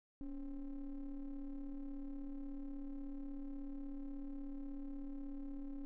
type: ring-modulated tone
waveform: triangle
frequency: 130.8 Hz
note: C3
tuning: in tune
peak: -37 dBFS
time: 0.21-5.85 s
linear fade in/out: 0 ms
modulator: 149 Hz
effects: none